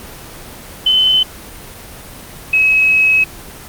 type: tone pair in turn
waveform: sine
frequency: 3045 / 2561 Hz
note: F#7 / D#7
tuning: +49 / +49 cents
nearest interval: minor third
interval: 300 cents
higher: first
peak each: -8 dBFS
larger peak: neither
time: 0.86-1.23 / 2.53-3.24 s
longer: second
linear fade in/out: 5 ms
effects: pink hiss -33 dBFS RMS until 3.68 s + Opus 24 kbps